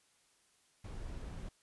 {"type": "noise", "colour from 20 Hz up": "brown", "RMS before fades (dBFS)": -44, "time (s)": [0.84, 1.49], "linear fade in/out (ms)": 5, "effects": ["white hiss -71 dBFS RMS until 1.62 s", "resampled to 24000 Hz"]}